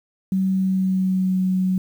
sine tone with pitch glide, 190 to 186.3 Hz, F#3 to F#3, +46 to +12 cents, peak -17 dBFS, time 0.32-1.78 s, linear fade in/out 2 ms, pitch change -34 cents, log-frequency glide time 0.48-1.38 s, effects 8-bit

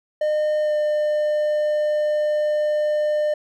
triangle tone with pitch glide, 608 to 602.1 Hz, D#5 to D5, -40 to +43 cents, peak -16 dBFS, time 0.21-3.34 s, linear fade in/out 5 ms, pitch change -17 cents, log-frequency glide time 0.62-0.73 s, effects none

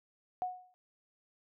sine tone with exponential decay, 732 Hz, F#5, 19 cents flat, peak -29 dBFS, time 0.42-0.74 s, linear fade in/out 0 ms, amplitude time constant 69 ms, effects none

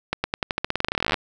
accelerating click train, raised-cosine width 0.3 ms, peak -6 dBFS, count 25, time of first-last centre 0.13-1.142 s, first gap 110 ms, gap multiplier 0.9, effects none

